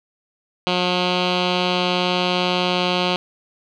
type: tone with low-pass filter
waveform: 10% pulse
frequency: 180.1 Hz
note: F#3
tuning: 46 cents flat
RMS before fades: -20 dBFS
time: 0.67-3.16 s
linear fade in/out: 0 ms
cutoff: 3600 Hz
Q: 8.4
effects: none